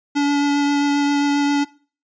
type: tone with vibrato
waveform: square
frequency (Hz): 286.4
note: D4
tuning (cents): -43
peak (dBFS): -16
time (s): 0.15-1.65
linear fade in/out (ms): 20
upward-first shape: triangle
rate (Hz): 7.5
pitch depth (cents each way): 11
effects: noise-tail reverb RT60 0.4 s tail -21 dB re dry + resampled to 16000 Hz